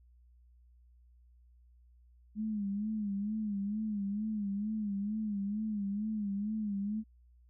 sine tone with vibrato, 207.9 Hz, G#3, 2 cents sharp, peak -32 dBFS, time 2.35-7.04 s, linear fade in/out 50 ms, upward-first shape sine, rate 2.2 Hz, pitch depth 88 cents each way, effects added 60 Hz sine -59 dBFS peak until 7.49 s

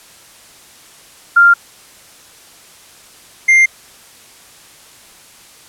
sine / triangle tone pair in turn, 1394 / 2100 Hz, F6 / C7, -4 / +6 cents, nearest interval perfect fifth, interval 710 cents, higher second, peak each -4 dBFS, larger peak neither, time 1.36-1.54 / 3.48-3.66 s, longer neither, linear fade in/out 10 ms, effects white hiss -42 dBFS RMS until 5.68 s + low-pass 11000 Hz 12 dB/octave

